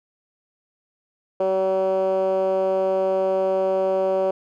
10% pulse tone with band-pass filter, 189.8 Hz, F#3, 44 cents sharp, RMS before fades -21 dBFS, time 1.4-4.31 s, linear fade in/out 5 ms, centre 500 Hz, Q 5.9, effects none

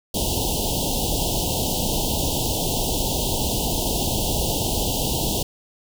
pink band-stop noise, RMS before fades -23 dBFS, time 0.14-5.43 s, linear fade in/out 5 ms, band 930 to 2800 Hz, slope 96 dB/octave, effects none

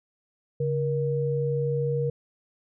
sine tone pair together, 140.8 / 473.6 Hz, C#3 / A#4, +27 / +27 cents, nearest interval octave + major sixth, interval 2100 cents, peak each -26 dBFS, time 0.6-2.1 s, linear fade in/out 5 ms, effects none

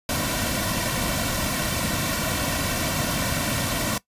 pink noise with comb filter, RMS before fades -25 dBFS, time 0.09-3.98 s, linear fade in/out 2 ms, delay 2.4 ms, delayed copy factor -0.65, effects noise-tail reverb RT60 0.1 s tail -19 dB re dry + resampled to 32000 Hz

